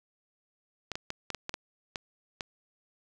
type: clicks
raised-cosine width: 0.2 ms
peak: -17 dBFS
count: 9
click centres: 0.917 / 0.955 / 1.104 / 1.303 / 1.347 / 1.494 / 1.541 / 1.958 / 2.408 s
effects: none